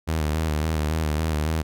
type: tone with vibrato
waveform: sawtooth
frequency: 77.78 Hz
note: D#2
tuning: in tune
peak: -18 dBFS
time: 0.07-1.63 s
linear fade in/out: 20 ms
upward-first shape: square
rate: 3.6 Hz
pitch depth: 47 cents each way
effects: none